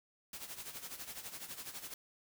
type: noise with tremolo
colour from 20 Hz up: white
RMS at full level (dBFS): -44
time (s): 0.33-1.94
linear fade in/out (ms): 2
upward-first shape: sine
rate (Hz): 12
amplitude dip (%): 70
effects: none